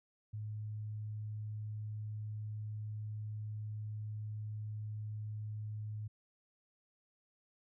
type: tone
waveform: sine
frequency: 106.7 Hz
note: G#2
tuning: 47 cents sharp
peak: -39 dBFS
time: 0.33-6.08 s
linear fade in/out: 10 ms
effects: none